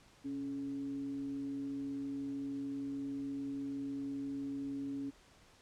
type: tone with frequency modulation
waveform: sine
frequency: 277.2 Hz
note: C#4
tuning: in tune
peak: -37 dBFS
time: 0.24-5.11 s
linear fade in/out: 20 ms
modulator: 151 Hz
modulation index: 0.25
effects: pink hiss -63 dBFS RMS until 5.61 s + low-pass 8000 Hz 12 dB/octave